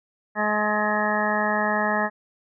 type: harmonic tone with a mistuned harmonic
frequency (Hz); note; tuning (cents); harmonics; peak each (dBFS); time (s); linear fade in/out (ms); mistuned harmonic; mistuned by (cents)
211.3; G#3; +30; 1 / 2 / 3 / 4 / 5 / 6 / 8 / 9; -28 / -33 / -27 / -27 / -30 / -31 / -27 / -30; 0.35-2.1; 50; 9; -24
effects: none